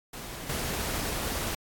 pink noise with level steps, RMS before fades -40 / -32 dBFS, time 0.13-1.55 s, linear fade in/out 5 ms, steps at 0.49 s, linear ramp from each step 5 ms, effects AAC 64 kbps

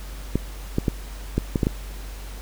clicks, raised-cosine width 3 ms, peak -7 dBFS, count 7, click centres 0.356 / 0.784 / 0.882 / 1.38 / 1.558 / 1.632 / 1.669 s, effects added 48 Hz sine -33 dBFS peak until 2.41 s + pink hiss -43 dBFS RMS until 2.41 s

